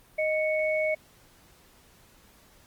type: tone pair together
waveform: sine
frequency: 622.1 / 2217 Hz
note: D#5 / C#7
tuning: 0 / 0 cents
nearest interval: octave + minor seventh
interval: 2200 cents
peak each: -25 / -29 dBFS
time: 0.18-0.95 s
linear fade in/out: 10 ms
effects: pink hiss -58 dBFS RMS until 2.66 s + Opus 32 kbps